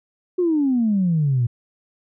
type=exponential sweep; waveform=sine; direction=down; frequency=370 to 115.3 Hz; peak=-15 dBFS; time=0.38-1.47 s; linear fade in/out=10 ms; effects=tanh soft clip ceiling -11 dBFS